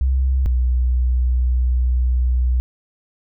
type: tone pair in turn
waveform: sine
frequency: 65.41 / 62.06 Hz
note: C2 / B1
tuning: 0 / +9 cents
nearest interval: minor second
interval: 91 cents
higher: first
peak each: -14 dBFS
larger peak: neither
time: 0.01-0.46 / 0.46-2.6 s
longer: second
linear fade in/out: 0 ms
effects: none